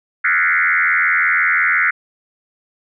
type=tone with frequency modulation; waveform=sine; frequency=1760 Hz; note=A6; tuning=in tune; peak=-12 dBFS; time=0.24-1.91 s; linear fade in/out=10 ms; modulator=85.7 Hz; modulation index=4.8; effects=none